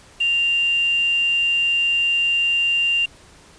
sine tone with quantisation, 2785 Hz, F7, 5 cents flat, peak -16 dBFS, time 0.2-3.06 s, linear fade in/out 10 ms, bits 6, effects pink hiss -48 dBFS RMS until 3.58 s + resampled to 22050 Hz

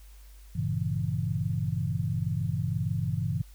sine chord, G diminished seventh, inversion none, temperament equal, 98 / 116.54 / 138.59 / 164.81 Hz, G2 / Bb2 / Db3 / Fb3, 0 / 0 / 0 / 0 cents, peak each -32 dBFS, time 0.55-3.42 s, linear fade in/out 10 ms, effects added 50 Hz sine -47 dBFS peak until 3.54 s + white hiss -60 dBFS RMS until 3.54 s

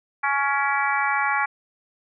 harmonic tone with a mistuned harmonic, 279.5 Hz, C#4, 14 cents sharp, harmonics 3 / 4 / 5 / 6 / 7 / 8, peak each -25 / -26 / -27 / -28 / -28 / -29 dBFS, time 0.23-1.46 s, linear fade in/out 10 ms, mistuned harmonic 8, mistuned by +51 cents, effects none

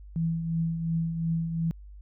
sine tone with tremolo, 164.8 Hz, E3, in tune, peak -23 dBFS, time 0.16-1.71 s, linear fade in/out 0 ms, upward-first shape triangle, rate 2.8 Hz, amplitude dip 55%, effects added 50 Hz sine -43 dBFS peak until 2.01 s

